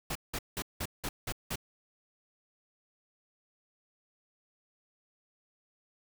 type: noise bursts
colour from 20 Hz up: pink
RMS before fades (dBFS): -35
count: 7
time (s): 0.1-1.558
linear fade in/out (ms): 5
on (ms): 54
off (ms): 180
effects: none